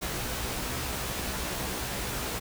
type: noise with comb filter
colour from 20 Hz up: pink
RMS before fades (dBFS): -33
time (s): 0.01-2.4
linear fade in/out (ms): 20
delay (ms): 16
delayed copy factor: +0.6
effects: none